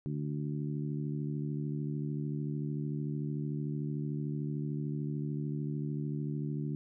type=harmonic tone; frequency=73.42 Hz; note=D2; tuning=in tune; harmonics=2 / 3 / 4 / 5; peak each=-34 / -40 / -41 / -46 dBFS; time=0.06-6.75 s; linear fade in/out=0 ms; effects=none